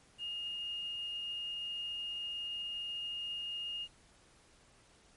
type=tone with quantisation; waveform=sine; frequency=2843 Hz; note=F7; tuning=30 cents sharp; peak=-37 dBFS; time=0.18-3.88 s; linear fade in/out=50 ms; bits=10; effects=pink hiss -64 dBFS RMS until 5.16 s + MP3 48 kbps